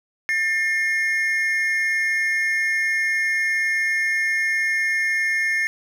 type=tone pair together; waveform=triangle; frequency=1790.3 / 2138 Hz; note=A6 / C7; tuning=+30 / +37 cents; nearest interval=minor third; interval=307 cents; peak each=-20 dBFS; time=0.29-5.67 s; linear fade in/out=0 ms; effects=none